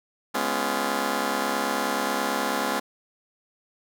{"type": "chord", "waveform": "10% pulse", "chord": "C# dominant seventh", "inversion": "second", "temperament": "just", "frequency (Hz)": [207.9, 249.5, 277.2, 346.5], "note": ["G#3", "B3", "C#4", "E#4"], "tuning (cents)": [2, 18, 0, -14], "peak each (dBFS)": [-23, -21, -22, -24], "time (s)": [0.34, 2.8], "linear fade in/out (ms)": 10, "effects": []}